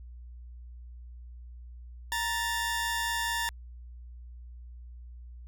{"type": "tone pair together", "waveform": "sawtooth", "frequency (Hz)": [933, 1761.3], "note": ["A#5", "A6"], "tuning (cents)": [1, 1], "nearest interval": "major seventh", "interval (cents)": 1100, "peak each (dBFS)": -28, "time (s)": [2.12, 3.49], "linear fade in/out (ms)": 0, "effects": ["added 60 Hz sine -43 dBFS peak until 5.47 s"]}